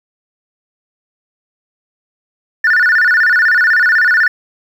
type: tone with vibrato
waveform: sine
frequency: 1616 Hz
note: G#6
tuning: 48 cents flat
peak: -6 dBFS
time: 2.64-4.28 s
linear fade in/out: 5 ms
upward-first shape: square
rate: 16 Hz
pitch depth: 170 cents each way
effects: tanh soft clip ceiling -5 dBFS + 7-bit